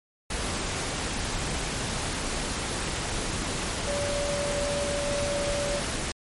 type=tone in noise; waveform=sine; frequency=575 Hz; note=D5; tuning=37 cents flat; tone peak=-28 dBFS; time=3.87-5.8 s; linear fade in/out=5 ms; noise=pink; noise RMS=-30 dBFS; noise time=0.3-6.12 s; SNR=-1 dB; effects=MP3 48 kbps